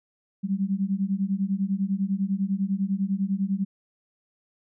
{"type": "beating tone pair", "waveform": "sine", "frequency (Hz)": [190, 200], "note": ["F#3", "G3"], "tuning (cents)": [46, 35], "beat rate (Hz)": 10, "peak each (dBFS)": -26, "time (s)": [0.43, 3.65], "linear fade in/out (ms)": 20, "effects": []}